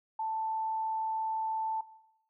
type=tone; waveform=sine; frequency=883 Hz; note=A5; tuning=6 cents sharp; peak=-31 dBFS; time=0.19-1.81 s; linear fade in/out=5 ms; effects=noise-tail reverb RT60 0.8 s tail -17 dB re dry